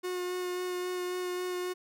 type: tone with vibrato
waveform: 45% pulse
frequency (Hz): 361.6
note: F#4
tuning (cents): -40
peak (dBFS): -32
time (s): 0.03-1.74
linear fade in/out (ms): 20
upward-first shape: sine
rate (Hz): 3.7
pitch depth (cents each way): 12
effects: none